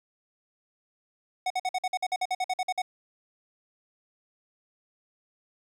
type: tone bursts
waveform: square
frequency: 740 Hz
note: F#5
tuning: in tune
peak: -26 dBFS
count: 15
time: 1.46-2.819 s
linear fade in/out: 5 ms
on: 43 ms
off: 51 ms
effects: low-pass 8000 Hz 12 dB/octave + 10-bit